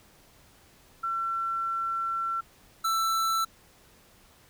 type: tone pair in turn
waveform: sine / square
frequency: 1350 / 1330.6 Hz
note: E6 / E6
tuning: +41 / +16 cents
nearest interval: unison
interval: 25 cents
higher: first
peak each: -27 / -25 dBFS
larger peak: second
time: 1.03-2.41 / 2.84-3.45 s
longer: first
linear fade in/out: 10 ms
effects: pink hiss -58 dBFS RMS until 4.49 s